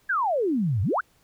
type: exponential two-way sweep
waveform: sine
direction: down then up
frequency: 1691 to 89.2 to 1691 Hz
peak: -21 dBFS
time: 0.09-1.01 s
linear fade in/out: 10 ms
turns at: 0.82 s
effects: pink hiss -63 dBFS RMS until 1.23 s